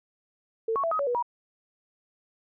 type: tone with pitch steps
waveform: sine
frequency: 449.8 / 1108 / 664 / 1261 / 564 / 486 / 958 Hz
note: A4 / C#6 / E5 / D#6 / C#5 / B4 / A#5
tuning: +38 / -1 / +12 / +23 / +30 / -28 / +47 cents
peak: -24 dBFS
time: 0.68-1.226 s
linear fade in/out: 5 ms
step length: 78 ms
effects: none